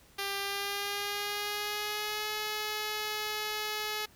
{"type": "tone with pitch glide", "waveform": "5% pulse", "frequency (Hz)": [397.2, 425.7], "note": ["G4", "G#4"], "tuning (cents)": [23, 43], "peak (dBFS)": -21, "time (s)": [0.18, 4.06], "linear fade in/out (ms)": 10, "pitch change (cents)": 120, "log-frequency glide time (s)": [0.39, 2.29], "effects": ["pink hiss -60 dBFS RMS until 4.15 s"]}